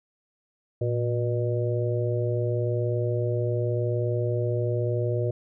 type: harmonic tone with a mistuned harmonic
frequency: 120.9 Hz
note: B2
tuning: 36 cents flat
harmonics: 1 / 3 / 4 / 5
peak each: -25 / -30 / -31 / -32 dBFS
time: 0.81-5.31 s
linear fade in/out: 5 ms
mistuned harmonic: 1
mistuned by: -80 cents
effects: none